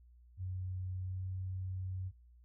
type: tone with pitch glide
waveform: sine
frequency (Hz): 92.5 to 93.41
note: F#2 to F#2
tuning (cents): 0 to +17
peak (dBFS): -37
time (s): 0.37-2.12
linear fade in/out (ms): 50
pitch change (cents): +17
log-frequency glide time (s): 0.97-1.25
effects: noise-tail reverb RT60 0.3 s tail -26 dB re dry + added 60 Hz sine -58 dBFS peak until 2.44 s